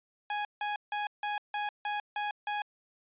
sawtooth tone bursts, 830.6 Hz, G#5, in tune, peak -27 dBFS, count 8, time 0.3-2.62 s, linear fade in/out 2 ms, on 150 ms, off 160 ms, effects resampled to 8000 Hz

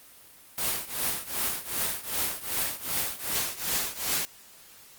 white noise with tremolo, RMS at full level -26 dBFS, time 0.58-4.25 s, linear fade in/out 0 ms, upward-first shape triangle, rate 2.6 Hz, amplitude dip 90%, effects white hiss -52 dBFS RMS until 4.98 s + Opus 32 kbps

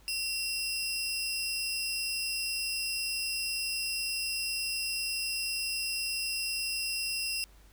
sawtooth tone pair together, 2730 / 5036 Hz, F7 / D#8, -40 / +20 cents, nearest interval major seventh, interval 1060 cents, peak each -31 / -31 dBFS, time 0.08-7.44 s, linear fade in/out 0 ms, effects added 50 Hz sine -55 dBFS peak until 7.72 s + pink hiss -62 dBFS RMS until 7.72 s

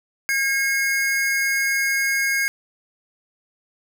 square tone pair together, 1622.7 / 2166 Hz, G#6 / C#7, -41 / -41 cents, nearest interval perfect fourth, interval 500 cents, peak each -23 / -22 dBFS, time 0.29-2.48 s, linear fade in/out 0 ms, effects 9-bit

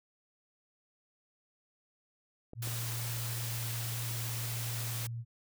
clicks, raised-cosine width 2 ms, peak -32 dBFS, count 2, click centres 2.534 / 2.674 s
sine tone, 116.54 Hz, A#2, in tune, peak -36 dBFS, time 2.55-5.25 s, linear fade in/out 50 ms
white noise, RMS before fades -40 dBFS, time 2.62-5.07 s, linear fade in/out 5 ms
effects none

